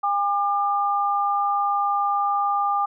sine tone pair together, 809 / 1199.8 Hz, G#5 / D6, -46 / +37 cents, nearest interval perfect fifth, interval 683 cents, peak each -22 dBFS, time 0.03-2.86 s, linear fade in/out 10 ms, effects none

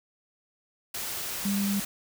sine tone in noise, 200 Hz, G3, 35 cents sharp, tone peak -25 dBFS, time 1.45-1.8 s, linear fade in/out 5 ms, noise white, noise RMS -34 dBFS, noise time 0.94-1.85 s, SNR +6 dB, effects none

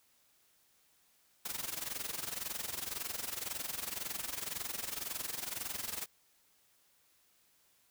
white noise with amplitude modulation, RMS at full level -37 dBFS, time 1.45-6.06 s, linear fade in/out 5 ms, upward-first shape sine, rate 21.9 Hz, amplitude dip 80%, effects white hiss -70 dBFS RMS until 7.9 s

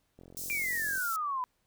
click train, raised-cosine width 2 ms, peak -38 dBFS, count 36, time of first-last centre 0.19-0.978 s, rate 44.4 Hz
white high-pass noise, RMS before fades -39 dBFS, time 0.37-1.16 s, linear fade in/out 0 ms, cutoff 5300 Hz, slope 24 dB/octave
sine exponential sweep, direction down, 2400 to 987.8 Hz, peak -30 dBFS, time 0.5-1.44 s, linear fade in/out 0 ms
effects pink hiss -75 dBFS RMS until 1.66 s

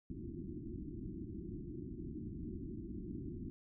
white low-pass noise, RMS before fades -45 dBFS, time 0.1-3.5 s, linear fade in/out 0 ms, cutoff 360 Hz, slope 96 dB/octave, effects none

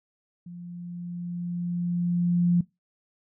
sine tone with level ramp, 174.61 Hz, F3, in tune, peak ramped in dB -38 to -17 dBFS, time 0.46-2.61 s, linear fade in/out 5 ms, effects noise-tail reverb RT60 0.2 s tail -21 dB re dry

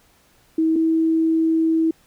sine tone pair in turn, 321 / 323.6 Hz, E4 / E4, -46 / -32 cents, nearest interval unison, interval 14 cents, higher second, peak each -15 dBFS, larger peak neither, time 0.58-0.76 / 0.76-1.91 s, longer second, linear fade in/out 5 ms, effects pink hiss -57 dBFS RMS until 2.06 s

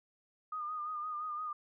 sine tone with vibrato, 1225 Hz, D#6, 27 cents flat, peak -36 dBFS, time 0.52-1.53 s, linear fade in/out 5 ms, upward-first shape sine, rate 5.8 Hz, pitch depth 43 cents each way, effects none

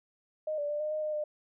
sine tone with pitch steps, 618 / 583 / 592 / 609 / 616 / 611 / 602 Hz, D#5 / D5 / D5 / D#5 / D#5 / D#5 / D5, -12 / -13 / +14 / -37 / -17 / -32 / +43 cents, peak -30 dBFS, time 0.47-1.24 s, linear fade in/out 5 ms, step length 110 ms, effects none

